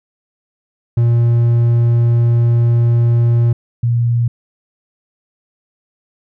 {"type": "tone pair in turn", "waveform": ["triangle", "sine"], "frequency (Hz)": [118, 118.55], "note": ["A#2", "A#2"], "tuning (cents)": [22, 30], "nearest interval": "unison", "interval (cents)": 8, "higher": "second", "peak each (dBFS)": [-7, -11], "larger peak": "first", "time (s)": [[0.97, 3.53], [3.83, 4.28]], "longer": "first", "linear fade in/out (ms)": 5, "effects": []}